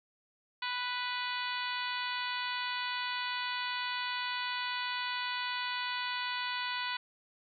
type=harmonic tone; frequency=493.9 Hz; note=B4; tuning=in tune; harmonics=2 / 3 / 4 / 5 / 6 / 7 / 8 / 9; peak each=-38 / -40 / -41 / -42 / -43 / -43 / -44 / -45 dBFS; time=0.62-6.97 s; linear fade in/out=5 ms; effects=none